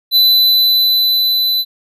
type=tone with level ramp; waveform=square; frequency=4003 Hz; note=B7; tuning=23 cents sharp; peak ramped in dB=-7 to -13 dBFS; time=0.11-1.65 s; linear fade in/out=50 ms; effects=none